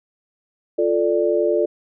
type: chord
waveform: sine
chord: D minor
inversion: first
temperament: equal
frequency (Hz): 349.2 / 440 / 587.3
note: F4 / A4 / D5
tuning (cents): 0 / 0 / 0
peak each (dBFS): -20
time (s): 0.78-1.66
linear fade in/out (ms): 10
effects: none